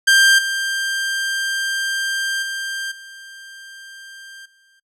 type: tone with level steps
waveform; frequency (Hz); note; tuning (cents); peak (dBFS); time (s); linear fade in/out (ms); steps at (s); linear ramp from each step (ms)
sawtooth; 1585; G6; +19; -6 / -16 / -20 / -33 / -50; 0.07-4.8; 10; 0.38 / 2.42 / 2.91 / 4.45; 10
effects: noise-tail reverb RT60 0.1 s tail -25 dB re dry + low-pass 10000 Hz 12 dB/octave